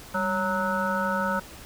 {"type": "harmonic tone with a mistuned harmonic", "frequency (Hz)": 185, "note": "F#3", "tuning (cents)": 0, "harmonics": [1, 3, 5, 7, 8], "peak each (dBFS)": [-30, -30, -30, -30, -30], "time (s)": [0.14, 1.4], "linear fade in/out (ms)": 10, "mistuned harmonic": 1, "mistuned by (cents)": 110, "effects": ["pink hiss -45 dBFS RMS until 1.65 s"]}